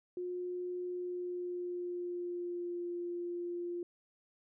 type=tone with pitch glide; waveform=sine; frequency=358.7 to 348.9 Hz; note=F4 to F4; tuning=+46 to -2 cents; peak=-36 dBFS; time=0.17-3.83 s; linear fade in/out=2 ms; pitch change=-48 cents; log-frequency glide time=0.85-2.88 s; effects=none